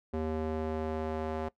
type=tone with band-pass filter sweep; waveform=square; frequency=78.7 Hz; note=D#2; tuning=20 cents sharp; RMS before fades=-34 dBFS; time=0.13-1.49 s; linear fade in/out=10 ms; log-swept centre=390 to 610 Hz; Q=1.1; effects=noise-tail reverb RT60 0.1 s tail -19 dB re dry